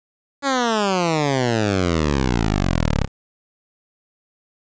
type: exponential sweep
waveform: 10% pulse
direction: down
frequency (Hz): 285.7 to 32.6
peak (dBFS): -9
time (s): 0.42-3.08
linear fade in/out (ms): 50
effects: resampled to 16000 Hz + 8-bit